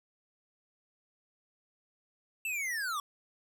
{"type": "linear sweep", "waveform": "square", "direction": "down", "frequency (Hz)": [2701, 1111], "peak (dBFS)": -33, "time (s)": [2.45, 3], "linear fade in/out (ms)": 2, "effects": []}